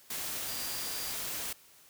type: tone in noise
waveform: sine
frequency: 4762 Hz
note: D8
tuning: 23 cents sharp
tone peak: -43 dBFS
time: 0.48-1.13 s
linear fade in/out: 5 ms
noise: white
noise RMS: -37 dBFS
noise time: 0.1-1.53 s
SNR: -9 dB
effects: white hiss -59 dBFS RMS until 1.89 s